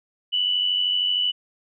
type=tone pair together; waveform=sine; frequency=2891 / 2984 Hz; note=F#7 / F#7; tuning=-41 / +14 cents; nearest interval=minor second; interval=55 cents; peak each=-28 / -20 dBFS; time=0.32-1.32 s; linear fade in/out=20 ms; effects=none